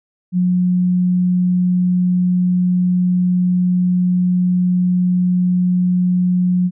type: tone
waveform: sine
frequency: 180.3 Hz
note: F#3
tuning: 45 cents flat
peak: -12 dBFS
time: 0.32-6.71 s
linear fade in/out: 50 ms
effects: none